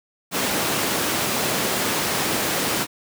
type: high-pass noise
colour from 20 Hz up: pink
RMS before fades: -23 dBFS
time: 0.31-2.87 s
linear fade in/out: 50 ms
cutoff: 190 Hz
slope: 12 dB/octave
effects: none